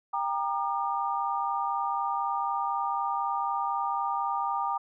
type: tone cluster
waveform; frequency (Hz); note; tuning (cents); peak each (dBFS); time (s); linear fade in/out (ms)
sine; 793 / 937 / 1207; G5 / A#5 / D6; +20 / +9 / +47; -31; 0.13-4.78; 10
effects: none